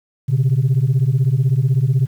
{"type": "beating tone pair", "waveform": "sine", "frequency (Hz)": [123.47, 139.47], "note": ["B2", "C#3"], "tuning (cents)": [0, 11], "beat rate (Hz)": 16, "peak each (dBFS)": -14, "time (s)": [0.28, 2.07], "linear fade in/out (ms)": 20, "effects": ["tanh soft clip ceiling -9 dBFS", "8-bit"]}